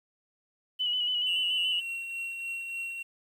sine tone with vibrato, 2960 Hz, F#7, in tune, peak -26 dBFS, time 0.79-1.81 s, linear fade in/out 20 ms, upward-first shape square, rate 7 Hz, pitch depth 29 cents each way
triangle tone with tremolo, 2734 Hz, F7, 37 cents flat, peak -30 dBFS, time 1.26-3.03 s, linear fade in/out 10 ms, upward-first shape triangle, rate 3.4 Hz, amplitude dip 40%
effects 10-bit

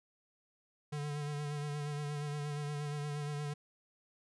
square tone with vibrato, 146.83 Hz, D3, in tune, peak -37 dBFS, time 0.92-3.54 s, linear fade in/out 10 ms, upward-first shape sine, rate 8.5 Hz, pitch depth 31 cents each way, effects resampled to 24000 Hz

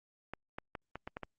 clicks, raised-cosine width 0.5 ms, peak -25 dBFS, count 7, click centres 0.336 / 0.585 / 0.752 / 0.956 / 1.075 / 1.169 / 1.233 s, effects Opus 48 kbps

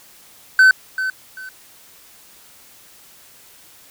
triangle tone with echo, 1524 Hz, G6, 49 cents flat, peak -5 dBFS, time 0.59-0.71 s, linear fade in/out 2 ms, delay 390 ms, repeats 2, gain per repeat -12 dB, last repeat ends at 1.49 s, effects white hiss -47 dBFS RMS until 3.9 s

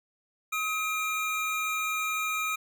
square tone pair together, 1271 / 2399 Hz, D#6 / D7, +36 / +36 cents, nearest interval major seventh, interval 1100 cents, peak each -32 / -31 dBFS, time 0.52-2.56 s, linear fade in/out 10 ms, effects none

